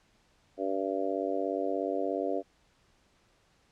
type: harmonic tone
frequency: 96.9 Hz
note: G2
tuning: 20 cents flat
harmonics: 3 / 4 / 5 / 6 / 7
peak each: -35 / -35 / -35 / -35 / -35 dBFS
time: 0.57-2.43 s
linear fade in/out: 50 ms
effects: pink hiss -67 dBFS RMS until 3.71 s + low-pass 7000 Hz 12 dB/octave